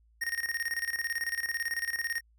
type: tone with tremolo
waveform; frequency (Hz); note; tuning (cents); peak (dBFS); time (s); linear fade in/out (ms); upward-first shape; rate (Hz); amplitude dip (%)
square; 1856; A#6; -8; -29; 0.21-2.21; 10; square; 18; 75
effects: added 56 Hz sine -61 dBFS peak until 2.38 s